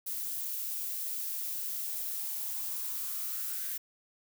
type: noise with high-pass filter sweep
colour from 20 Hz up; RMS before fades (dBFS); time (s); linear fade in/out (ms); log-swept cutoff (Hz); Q
violet; -36; 0.06-3.78; 10; 260 to 1600; 5
effects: none